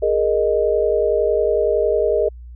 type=chord; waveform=sine; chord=Ab suspended second; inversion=none; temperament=equal with one note detuned; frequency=415.3 / 466.2 / 620.5 Hz; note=Ab4 / Bb4 / Eb5; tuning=0 / 0 / -5 cents; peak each=-19 dBFS; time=0.02-2.29 s; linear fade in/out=10 ms; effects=added 60 Hz sine -34 dBFS peak until 2.55 s